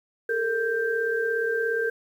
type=tone cluster; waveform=sine; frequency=420.9 / 458 / 1574 Hz; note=G#4 / A#4 / G6; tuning=+23 / -31 / +7 cents; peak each=-33 / -25 / -27 dBFS; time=0.29-1.9 s; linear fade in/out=5 ms; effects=9-bit

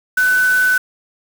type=tone in noise; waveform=sine; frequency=1503 Hz; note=F#6; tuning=27 cents sharp; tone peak=-11 dBFS; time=0.17-0.78 s; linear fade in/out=5 ms; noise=white; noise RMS=-28 dBFS; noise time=0.17-0.78 s; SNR=+14 dB; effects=none

